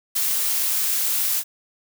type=noise with ADSR envelope; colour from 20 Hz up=blue; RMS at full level=-20 dBFS; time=0.15-1.44 s; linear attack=16 ms; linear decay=8 ms; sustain=-2 dB; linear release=59 ms; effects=none